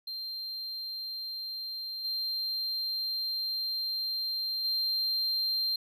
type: tone with level steps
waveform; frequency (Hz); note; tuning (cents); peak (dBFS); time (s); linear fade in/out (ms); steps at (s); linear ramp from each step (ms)
triangle; 4166; C8; -8; -34 / -29 / -26; 0.07-5.76; 5; 2.04 / 4.64; 10
effects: none